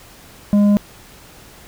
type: tone with tanh clipping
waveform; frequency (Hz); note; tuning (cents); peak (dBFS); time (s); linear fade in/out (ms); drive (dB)
triangle; 204.9; G#3; -23; -11; 0.53-0.77; 0; 11
effects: pink hiss -43 dBFS RMS until 1.67 s